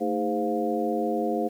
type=tone cluster; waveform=sine; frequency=222.9 / 316.4 / 411.2 / 517 / 706 Hz; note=A3 / D#4 / G#4 / C5 / F5; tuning=+23 / +29 / -17 / -21 / +19 cents; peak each=-30 dBFS; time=0-1.49 s; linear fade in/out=20 ms; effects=9-bit